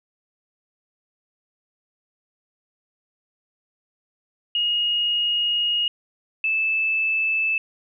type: tone pair in turn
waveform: sine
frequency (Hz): 2871 / 2627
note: F7 / E7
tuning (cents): +47 / -7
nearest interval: major second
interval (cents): 154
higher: first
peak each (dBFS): -19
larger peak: neither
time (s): 4.55-5.88 / 6.44-7.58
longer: first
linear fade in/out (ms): 2
effects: none